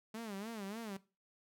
sawtooth tone with vibrato, 211.9 Hz, G#3, 35 cents sharp, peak -38 dBFS, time 0.14-0.97 s, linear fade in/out 5 ms, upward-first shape sine, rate 3.4 Hz, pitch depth 160 cents each way, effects noise-tail reverb RT60 0.3 s tail -18 dB re dry

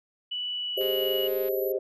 sine tone with pitch glide, 2960 to 2926 Hz, F#7 to F#7, 0 to -20 cents, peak -29 dBFS, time 0.31-1.28 s, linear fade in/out 10 ms, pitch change -20 cents, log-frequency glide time 0.49-1.15 s
sine tone, 11840 Hz, F#9, in tune, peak -36 dBFS, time 0.77-1.72 s, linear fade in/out 5 ms
sine chord, Ab major seventh, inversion third, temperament equal, 392 / 415.3 / 523.3 / 622.3 Hz, G4 / Ab4 / C5 / Eb5, 0 / 0 / 0 / 0 cents, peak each -28 / -34 / -30 / -34 dBFS, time 0.77-1.79 s, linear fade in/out 10 ms
click train, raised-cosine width 0.3 ms, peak -31 dBFS, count 143, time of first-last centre 0.81-1.486 s, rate 210 Hz
effects none

